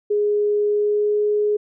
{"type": "tone with pitch glide", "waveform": "sine", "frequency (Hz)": [415.3, 418.2], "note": ["G#4", "G#4"], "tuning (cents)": [0, 12], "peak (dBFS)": -16, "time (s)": [0.1, 1.57], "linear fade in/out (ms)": 10, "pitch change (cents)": 12, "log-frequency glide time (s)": [0.67, 1.19], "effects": []}